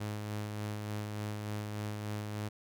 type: tone with tremolo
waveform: sawtooth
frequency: 105.2 Hz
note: G#2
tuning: 23 cents sharp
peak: -31 dBFS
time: 0-2.49 s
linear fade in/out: 10 ms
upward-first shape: sine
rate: 3.4 Hz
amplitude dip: 30%
effects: none